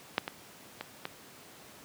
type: clicks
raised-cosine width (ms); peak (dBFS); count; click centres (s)
0.3; -9 / -18 / -20 / -18; 4; 0.181 / 0.279 / 0.81 / 1.054
effects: pink hiss -52 dBFS RMS until 1.84 s + high-pass 150 Hz 12 dB/octave